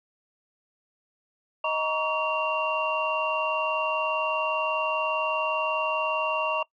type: tone cluster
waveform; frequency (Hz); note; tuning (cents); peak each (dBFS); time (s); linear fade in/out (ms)
sine; 625 / 942 / 1131 / 2767; D#5 / A#5 / C#6 / F7; +8 / +18 / +34 / -17; -29; 1.64-6.63; 5
effects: noise-tail reverb RT60 0.1 s tail -22 dB re dry + tanh soft clip ceiling -13 dBFS